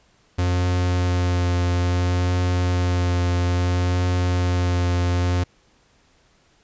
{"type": "tone with vibrato", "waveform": "45% pulse", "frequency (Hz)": 89.1, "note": "F2", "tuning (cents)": 35, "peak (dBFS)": -18, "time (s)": [0.38, 5.44], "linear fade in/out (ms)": 10, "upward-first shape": "triangle", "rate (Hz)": 0.6, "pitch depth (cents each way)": 17, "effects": ["pink hiss -59 dBFS RMS until 6.63 s", "resampled to 16000 Hz"]}